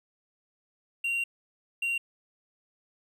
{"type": "tone bursts at uneven times", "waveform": "triangle", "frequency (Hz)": 2759, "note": "F7", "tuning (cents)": -22, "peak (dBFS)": -25, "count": 2, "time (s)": [[1.04, 1.24], [1.82, 1.98]], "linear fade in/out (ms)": 5, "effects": []}